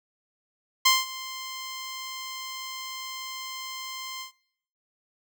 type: tone with ADSR envelope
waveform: 10% pulse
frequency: 1046.5 Hz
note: C6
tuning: in tune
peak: -7 dBFS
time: 0.85-4.32 s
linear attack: 10 ms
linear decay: 190 ms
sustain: -19 dB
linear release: 110 ms
effects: noise-tail reverb RT60 0.7 s tail -23 dB re dry